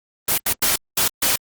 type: noise bursts at uneven times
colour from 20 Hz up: white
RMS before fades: -18 dBFS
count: 5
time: 0.28-0.38 / 0.46-0.53 / 0.62-0.76 / 0.97-1.08 / 1.22-1.36 s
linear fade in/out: 5 ms
effects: Opus 24 kbps